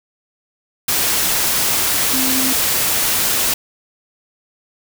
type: tone in noise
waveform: sine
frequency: 261.6 Hz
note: C4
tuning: in tune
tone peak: -21 dBFS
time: 2.13-2.53 s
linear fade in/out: 5 ms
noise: white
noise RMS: -17 dBFS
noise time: 0.88-3.54 s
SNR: -7 dB
effects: none